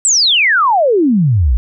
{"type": "exponential sweep", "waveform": "sine", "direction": "down", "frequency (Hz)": [8200, 52.7], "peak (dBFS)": -8, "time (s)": [0.05, 1.57], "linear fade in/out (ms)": 0, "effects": []}